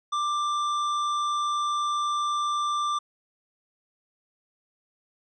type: tone with tanh clipping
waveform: triangle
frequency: 1182 Hz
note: D6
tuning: 11 cents sharp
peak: -26 dBFS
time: 0.12-2.99 s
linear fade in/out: 10 ms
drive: 16 dB
effects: resampled to 22050 Hz